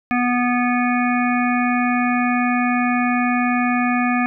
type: harmonic tone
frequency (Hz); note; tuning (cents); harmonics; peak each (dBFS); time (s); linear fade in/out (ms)
245.4; B3; -11; 1 / 3 / 5 / 7 / 9 / 10; -18 / -23 / -25 / -26 / -28 / -28; 0.11-4.26; 0
effects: none